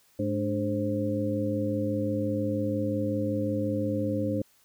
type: harmonic tone with a mistuned harmonic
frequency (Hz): 105.1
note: G#2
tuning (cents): +21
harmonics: 1 / 2 / 3 / 4 / 5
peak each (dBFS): -32 / -32 / -30 / -41 / -31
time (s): 0.19-4.42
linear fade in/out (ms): 5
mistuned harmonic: 3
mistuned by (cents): -110
effects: white hiss -63 dBFS RMS until 4.64 s